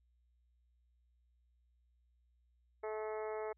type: harmonic tone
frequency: 216.2 Hz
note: A3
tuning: 30 cents flat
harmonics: 2 / 3 / 4 / 5 / 6 / 7 / 8 / 9 / 10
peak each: -40 / -45 / -47 / -54 / -52 / -63 / -58 / -60 / -56 dBFS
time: 2.83-3.53 s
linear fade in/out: 10 ms
effects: added 60 Hz sine -70 dBFS peak until 3.57 s